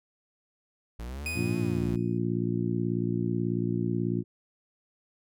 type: exponential two-way sweep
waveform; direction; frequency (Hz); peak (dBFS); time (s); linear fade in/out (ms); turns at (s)
45% pulse; up then down; 55 to 112.3 to 60.7; -35; 0.99-1.96; 5; 1.58
type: tone with exponential decay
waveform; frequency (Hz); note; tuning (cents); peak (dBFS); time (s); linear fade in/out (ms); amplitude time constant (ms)
40% pulse; 2489; D#7; 0; -29; 1.26-2.18; 1; 200
type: harmonic tone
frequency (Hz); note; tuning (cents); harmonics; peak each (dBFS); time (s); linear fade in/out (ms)
58.27; A#1; 0; 2 / 3 / 4 / 5 / 6; -31 / -31 / -33 / -34 / -33; 1.34-4.24; 50
effects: none